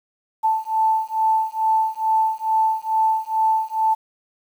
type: beating tone pair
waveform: sine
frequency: 880 / 882.3 Hz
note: A5 / A5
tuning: 0 / +5 cents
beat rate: 2.3 Hz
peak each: -20 dBFS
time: 0.43-3.95 s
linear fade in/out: 20 ms
effects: 8-bit